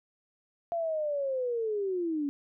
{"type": "linear sweep", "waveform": "sine", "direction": "down", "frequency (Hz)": [687, 277.2], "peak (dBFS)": -28, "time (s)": [0.72, 2.29], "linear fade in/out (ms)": 0, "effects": []}